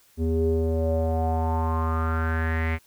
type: tone with low-pass filter sweep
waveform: square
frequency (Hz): 80.9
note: E2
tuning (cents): -32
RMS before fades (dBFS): -24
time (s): 0.17-2.79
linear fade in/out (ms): 50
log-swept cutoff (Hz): 330 to 2200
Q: 6.1
effects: white hiss -59 dBFS RMS until 2.86 s